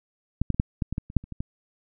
clicks, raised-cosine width 5 ms, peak -10 / -9 / -23 / -7 / -12 / -16 / -15 / -27 / -6 / -29 / -23 / -17 dBFS, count 12, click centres 0.416 / 0.503 / 0.545 / 0.599 / 0.822 / 0.926 / 0.981 / 1.101 / 1.167 / 1.24 / 1.323 / 1.405 s, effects none

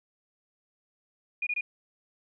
sine tone bursts, 2444 Hz, D#7, 32 cents flat, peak -27 dBFS, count 3, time 1.42-1.61 s, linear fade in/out 5 ms, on 48 ms, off 23 ms, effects none

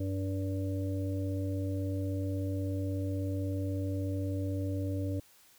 harmonic tone, 96.3 Hz, G2, 30 cents flat, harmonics 1 / 3 / 5 / 6, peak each -32 / -36 / -44 / -43 dBFS, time 0-5.2 s, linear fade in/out 5 ms, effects white hiss -61 dBFS RMS until 5.58 s

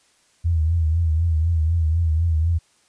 sine tone with vibrato, 81.5 Hz, E2, 19 cents flat, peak -16 dBFS, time 0.44-2.59 s, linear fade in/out 20 ms, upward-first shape triangle, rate 4 Hz, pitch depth 97 cents each way, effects white hiss -60 dBFS RMS until 2.88 s + resampled to 22050 Hz

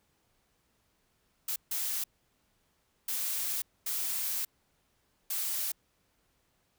blue noise bursts at uneven times, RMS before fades -33 dBFS, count 5, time 1.48-1.56 / 1.71-2.04 / 3.08-3.62 / 3.86-4.45 / 5.3-5.72 s, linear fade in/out 5 ms, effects pink hiss -73 dBFS RMS until 6.78 s

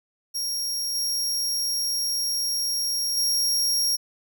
sawtooth tone with level steps, 5588 Hz, F8, in tune, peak -23 / -21 / -18 dBFS, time 0.34-3.97 s, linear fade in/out 20 ms, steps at 0.95 / 3.17 s, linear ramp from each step 2 ms, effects none

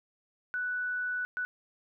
sine tone bursts at uneven times, 1484 Hz, F#6, 5 cents sharp, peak -30 dBFS, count 2, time 0.54-1.25 / 1.37-1.45 s, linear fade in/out 0 ms, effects none

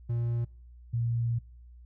triangle / sine tone pair in turn, 118.1 / 117.35 Hz, A#2 / A#2, +23 / +12 cents, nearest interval unison, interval 11 cents, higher first, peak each -25 / -26 dBFS, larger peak first, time 0.09-0.45 / 0.93-1.39 s, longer second, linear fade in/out 10 ms, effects noise-tail reverb RT60 0.6 s tail -24 dB re dry + added 60 Hz sine -48 dBFS peak until 1.85 s

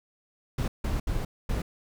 brown noise bursts at uneven times, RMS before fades -28 dBFS, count 4, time 0.58-0.68 / 0.84-1 / 1.07-1.25 / 1.49-1.62 s, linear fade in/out 5 ms, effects none

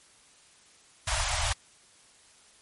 pink band-stop noise, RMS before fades -28 dBFS, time 1.07-1.53 s, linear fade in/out 5 ms, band 120 to 590 Hz, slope 96 dB/octave, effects white hiss -58 dBFS RMS until 2.61 s + MP3 48 kbps

